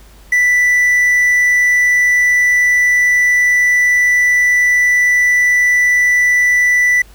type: tone with quantisation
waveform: triangle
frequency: 1975.5 Hz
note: B6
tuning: in tune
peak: -7 dBFS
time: 0.32-7.02 s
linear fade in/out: 5 ms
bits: 6
effects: added 50 Hz sine -40 dBFS peak until 7.14 s + pink hiss -46 dBFS RMS until 7.14 s